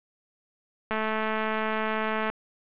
click train, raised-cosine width 0.5 ms, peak -14 dBFS, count 304, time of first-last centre 0.91-2.3 s, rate 218 Hz, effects resampled to 8000 Hz + 7-bit

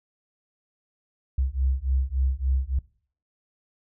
sine beating tone pair, 64.3 / 67.8 Hz, C2 / C#2, -30 / -38 cents, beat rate 3.5 Hz, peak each -25 / -25 dBFS, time 1.38-2.79 s, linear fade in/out 5 ms, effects noise-tail reverb RT60 0.5 s tail -21 dB re dry

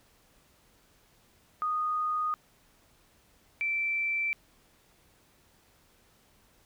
sine tone pair in turn, 1237 / 2335 Hz, D#6 / D7, -10 / -11 cents, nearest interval major seventh, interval 1099 cents, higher second, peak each -27 dBFS, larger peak neither, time 1.62-2.34 / 3.61-4.33 s, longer neither, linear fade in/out 0 ms, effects pink hiss -64 dBFS RMS until 6.65 s

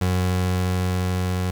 30% pulse tone with level ramp, 91.4 Hz, F#2, 21 cents flat, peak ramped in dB -16 to -19 dBFS, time 0.01-1.51 s, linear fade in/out 5 ms, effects 9-bit

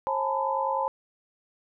sine tone cluster, 537 / 855 / 905 / 1005 Hz, C5 / A5 / A5 / B5, +45 / -50 / +48 / +30 cents, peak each -30 dBFS, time 0.07-0.88 s, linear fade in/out 0 ms, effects none

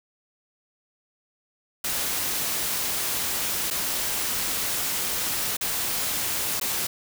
white noise with dropouts, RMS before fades -27 dBFS, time 1.84-6.87 s, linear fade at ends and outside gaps 5 ms, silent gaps 3.703-3.709 / 5.569-5.61 / 6.599-6.612 s, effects none

